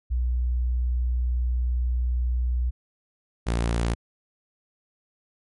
sine / sawtooth tone pair in turn, 61.2 / 57.87 Hz, B1 / A#1, -15 / -12 cents, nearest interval minor second, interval 97 cents, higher first, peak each -21 / -18 dBFS, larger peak second, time 0.1-2.71 / 3.46-3.95 s, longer first, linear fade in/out 20 ms, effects MP3 48 kbps

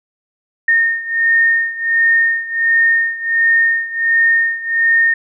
sine beating tone pair, 1833 / 1834.4 Hz, A#6 / A#6, -30 / -28 cents, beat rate 1.4 Hz, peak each -13 / -16 dBFS, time 0.68-5.14 s, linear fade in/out 5 ms, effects none

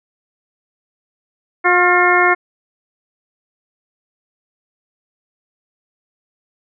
harmonic tone with a mistuned harmonic, 357.6 Hz, F4, 41 cents sharp, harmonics 1 / 2 / 3 / 4 / 5 / 6, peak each -17 / -17 / -17 / -17 / -17 / -17 dBFS, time 1.64-2.35 s, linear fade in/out 20 ms, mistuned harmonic 4, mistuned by -37 cents, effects none

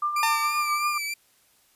sine tone with tremolo, 1192 Hz, D6, 25 cents sharp, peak -21 dBFS, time 0.02-0.98 s, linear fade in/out 5 ms, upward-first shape triangle, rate 7.4 Hz, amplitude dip 60%
sawtooth tone with vibrato, 2358 Hz, D7, 6 cents sharp, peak -25 dBFS, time 0.16-1.14 s, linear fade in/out 5 ms, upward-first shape triangle, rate 3.1 Hz, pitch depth 54 cents each way
sawtooth tone with exponential decay, 900 Hz, A5, 39 cents sharp, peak -17 dBFS, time 0.23-0.88 s, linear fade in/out 1 ms, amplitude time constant 140 ms
effects white hiss -62 dBFS RMS until 1.75 s + resampled to 32000 Hz

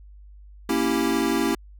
square chord, A# diminished seventh, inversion none, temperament equal, 233.1 / 277.2 / 329.6 / 392 Hz, A#3 / C#4 / E4 / G4, 0 / 0 / 0 / 0 cents, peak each -28 / -26 / -26 / -28 dBFS, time 0.69-1.55 s, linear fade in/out 5 ms, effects added 50 Hz sine -43 dBFS peak until 1.79 s

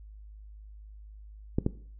clicks, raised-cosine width 3 ms, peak -12 dBFS, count 2, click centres 1.585 / 1.664 s, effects noise-tail reverb RT60 0.5 s tail -17 dB re dry + added 52 Hz sine -45 dBFS peak until 1.99 s

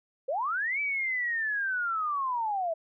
sine linear two-way sweep, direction up then down, 488.1 to 2322 to 634 Hz, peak -27 dBFS, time 0.28-2.74 s, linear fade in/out 10 ms, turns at 0.8 s, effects none

